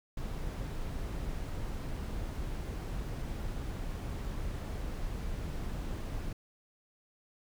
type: noise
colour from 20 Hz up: brown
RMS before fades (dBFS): -37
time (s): 0.17-6.33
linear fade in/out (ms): 5
effects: none